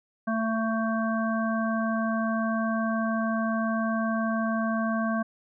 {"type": "harmonic tone", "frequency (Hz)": 223.4, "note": "A3", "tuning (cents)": 27, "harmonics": [1, 3, 5, 7], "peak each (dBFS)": [-26, -31, -33, -34], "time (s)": [0.27, 5.23], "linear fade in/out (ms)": 10, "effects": []}